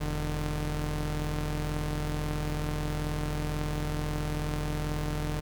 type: tone pair together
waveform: sawtooth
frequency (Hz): 42.2 / 150.4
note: E1 / D3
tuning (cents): +41 / +42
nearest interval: octave + minor seventh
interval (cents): 2201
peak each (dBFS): -28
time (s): 0-5.41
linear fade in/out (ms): 20
effects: none